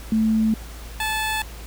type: tone pair in turn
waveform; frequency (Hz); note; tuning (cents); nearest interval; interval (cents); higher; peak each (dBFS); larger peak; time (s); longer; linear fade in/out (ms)
sine / 15% pulse; 219.9 / 870.3; A3 / A5; -1 / -19; 2 octaves; 2382; second; -16; neither; 0.12-0.54 / 1-1.42; neither; 2
effects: added 56 Hz sine -35 dBFS peak until 1.66 s + pink hiss -42 dBFS RMS until 1.66 s